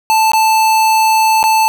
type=tone with dropouts; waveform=square; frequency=880 Hz; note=A5; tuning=in tune; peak=-9 dBFS; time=0.1-1.68 s; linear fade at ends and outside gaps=0 ms; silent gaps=0.318-0.334 / 1.429-1.439 s; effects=none